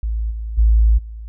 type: tone with level steps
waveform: sine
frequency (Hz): 55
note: A1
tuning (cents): 0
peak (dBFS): -18 / -23 / -9 / -29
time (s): 0.03-1.28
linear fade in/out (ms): 0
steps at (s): 0.3 / 0.57 / 0.97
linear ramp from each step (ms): 20
effects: none